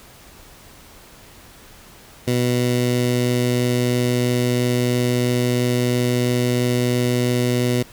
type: tone with notch filter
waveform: 15% pulse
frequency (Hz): 123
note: B2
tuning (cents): -7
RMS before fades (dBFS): -19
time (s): 2.27-7.83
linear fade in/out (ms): 10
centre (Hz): 1200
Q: 1.4
effects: pink hiss -45 dBFS RMS until 7.92 s